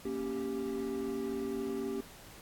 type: chord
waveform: triangle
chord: G diminished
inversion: first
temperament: equal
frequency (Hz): 233.1 / 277.2 / 392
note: Bb3 / Db4 / G4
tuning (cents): 0 / 0 / 0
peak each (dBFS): -38 / -37 / -34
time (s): 0.05-2.01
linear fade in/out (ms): 5
effects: pink hiss -53 dBFS RMS until 2.41 s + AAC 64 kbps